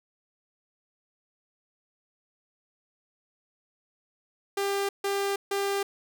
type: tone bursts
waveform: sawtooth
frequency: 397.7 Hz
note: G4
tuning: 25 cents sharp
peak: -22 dBFS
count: 3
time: 4.57-5.83 s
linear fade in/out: 5 ms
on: 320 ms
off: 150 ms
effects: none